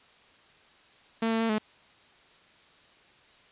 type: tone with pitch steps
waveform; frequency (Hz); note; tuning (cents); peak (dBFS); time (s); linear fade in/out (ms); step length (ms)
sawtooth; 226.3 / 224.8 / 226.8 / 214.7; A3 / A3 / A#3 / A3; +49 / +37 / -47 / -42; -21; 1.22-1.584; 5; 91
effects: white hiss -58 dBFS RMS until 3.51 s + resampled to 8000 Hz